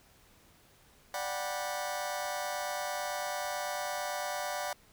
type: chord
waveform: sawtooth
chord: G major seventh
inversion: second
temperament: just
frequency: 588 / 735 / 784 / 980 Hz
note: D5 / F#5 / G5 / B5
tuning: +2 / -12 / 0 / -14 cents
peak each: -34 / -34 / -38 / -37 dBFS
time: 1.14-4.73 s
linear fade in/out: 2 ms
effects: pink hiss -62 dBFS RMS until 4.92 s